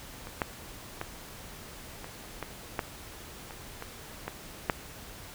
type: clicks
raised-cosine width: 0.5 ms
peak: -26 / -12 / -18 / -25 / -19 / -13 / -26 / -22 / -18 / -9 dBFS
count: 10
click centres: 0.271 / 0.418 / 1.014 / 2.044 / 2.427 / 2.792 / 3.508 / 3.824 / 4.28 / 4.698 s
effects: pink hiss -46 dBFS RMS until 5.34 s